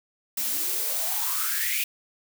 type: noise with high-pass filter sweep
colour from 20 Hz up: blue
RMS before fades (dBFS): -27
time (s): 0.37-1.84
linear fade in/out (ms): 5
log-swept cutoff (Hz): 210 to 2600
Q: 8.2
effects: none